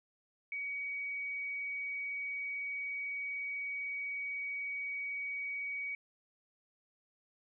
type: tone with frequency modulation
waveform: sine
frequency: 2259 Hz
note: C#7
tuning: 32 cents sharp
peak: -36 dBFS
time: 0.52-5.95 s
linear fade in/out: 2 ms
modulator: 75.7 Hz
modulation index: 0.3
effects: none